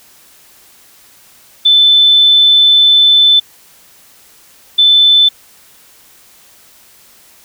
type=tone bursts at uneven times; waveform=sine; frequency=3520 Hz; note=A7; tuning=in tune; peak=-4 dBFS; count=2; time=1.65-3.4 / 4.78-5.29 s; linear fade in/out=10 ms; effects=white hiss -44 dBFS RMS until 7.44 s